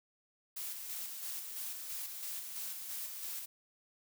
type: noise with tremolo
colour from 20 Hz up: blue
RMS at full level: -41 dBFS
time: 0.56-3.46 s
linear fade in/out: 10 ms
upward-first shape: square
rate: 3 Hz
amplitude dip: 35%
effects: none

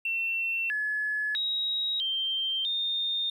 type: tone with pitch steps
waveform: triangle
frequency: 2702 / 1707 / 3808 / 3146 / 3647 Hz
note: E7 / G#6 / A#7 / G7 / A#7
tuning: +42 / +47 / +36 / +6 / -39 cents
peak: -23 dBFS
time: 0.05-3.3 s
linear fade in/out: 5 ms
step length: 650 ms
effects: tanh soft clip ceiling -25 dBFS

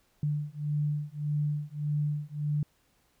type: beating tone pair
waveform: sine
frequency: 147.4 / 149.1 Hz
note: D3 / D3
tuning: +7 / +27 cents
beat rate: 1.7 Hz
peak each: -31 dBFS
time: 0.23-2.63 s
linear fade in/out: 2 ms
effects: pink hiss -69 dBFS RMS until 3.2 s

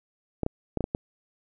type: clicks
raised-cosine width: 2 ms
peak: -13 dBFS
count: 6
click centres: 0.433 / 0.464 / 0.773 / 0.807 / 0.841 / 0.949 s
effects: none

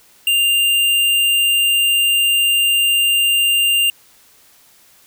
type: tone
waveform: square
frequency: 2794 Hz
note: F7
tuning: in tune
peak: -13 dBFS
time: 0.27-3.9 s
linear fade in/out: 2 ms
effects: white hiss -50 dBFS RMS until 5.06 s

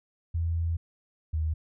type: tone pair in turn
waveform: sine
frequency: 83.4 / 78.65 Hz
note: E2 / D#2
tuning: +21 / +19 cents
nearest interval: minor second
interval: 102 cents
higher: first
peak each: -25 / -25 dBFS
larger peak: neither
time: 0.34-0.77 / 1.33-1.54 s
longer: first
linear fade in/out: 10 ms
effects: none

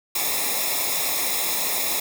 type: noise with comb filter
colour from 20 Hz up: white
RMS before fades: -24 dBFS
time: 0.15-2 s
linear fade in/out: 5 ms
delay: 0.66 ms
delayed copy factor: -0.85
effects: none

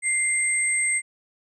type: tone pair together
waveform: sine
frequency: 2093 / 8336 Hz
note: C7 / C9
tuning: 0 / -7 cents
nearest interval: 2 octaves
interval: 2393 cents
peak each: -23 dBFS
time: 0.02-1.02 s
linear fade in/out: 50 ms
effects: none

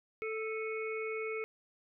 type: harmonic tone with a mistuned harmonic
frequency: 440 Hz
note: A4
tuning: in tune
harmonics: 1 / 3 / 5 / 6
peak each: -36 / -46 / -41 / -48 dBFS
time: 0.22-1.44 s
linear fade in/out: 0 ms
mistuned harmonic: 6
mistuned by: -100 cents
effects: none

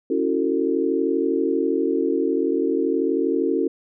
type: chord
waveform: sine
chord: F# minor seventh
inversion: second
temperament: equal with one note detuned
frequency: 277.2 / 329.6 / 370 / 448.5 Hz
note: C#4 / E4 / F#4 / A4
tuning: 0 / 0 / 0 / +33 cents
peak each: -24 dBFS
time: 0.1-3.68 s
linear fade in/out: 5 ms
effects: none

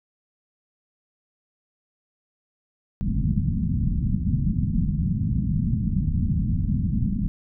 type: low-pass noise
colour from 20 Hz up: white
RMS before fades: -23 dBFS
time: 3.01-7.28 s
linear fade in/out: 0 ms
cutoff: 220 Hz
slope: 48 dB/octave
effects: none

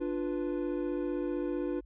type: chord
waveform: triangle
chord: B diminished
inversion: first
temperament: equal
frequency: 293.7 / 349.2 / 493.9 Hz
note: D4 / F4 / B4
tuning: 0 / 0 / 0 cents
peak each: -32 / -32 / -36 dBFS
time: 0-1.81 s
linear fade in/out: 20 ms
effects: added 50 Hz sine -51 dBFS peak until 1.85 s + resampled to 8000 Hz

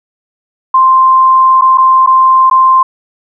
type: tone with dropouts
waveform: sine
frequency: 1046.5 Hz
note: C6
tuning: in tune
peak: -3 dBFS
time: 0.74-2.83 s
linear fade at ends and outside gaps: 5 ms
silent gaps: 1.612-1.619 / 1.775-1.781 / 2.063-2.072 / 2.499-2.511 s
effects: none

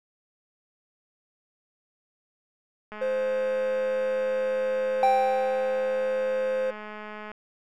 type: click train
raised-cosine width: 0.5 ms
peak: -25 dBFS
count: 933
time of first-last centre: 2.92-7.316 s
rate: 212 Hz
type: tone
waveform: triangle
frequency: 521 Hz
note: C5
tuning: 7 cents flat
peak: -22 dBFS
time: 3.01-6.71 s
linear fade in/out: 10 ms
type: tone with exponential decay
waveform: triangle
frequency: 784 Hz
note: G5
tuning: in tune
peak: -15 dBFS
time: 5.03-6.37 s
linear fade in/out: 1 ms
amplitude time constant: 290 ms
effects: none

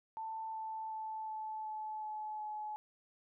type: tone with pitch steps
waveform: sine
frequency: 887 / 880.9 / 874.8 / 868.7 / 862.7 / 856.8 / 850.9 Hz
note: A5 / A5 / A5 / A5 / A5 / A5 / G#5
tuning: +14 / +2 / -10 / -22 / -34 / -46 / +42 cents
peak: -39 dBFS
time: 0.17-2.76 s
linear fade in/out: 0 ms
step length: 370 ms
effects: none

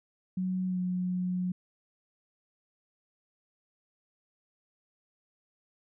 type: tone with pitch glide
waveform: sine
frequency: 185 to 181.51 Hz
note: F#3 to F#3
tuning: 0 to -33 cents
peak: -28 dBFS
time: 0.37-1.52 s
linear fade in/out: 5 ms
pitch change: -33 cents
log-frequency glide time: 0.67-0.79 s
effects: none

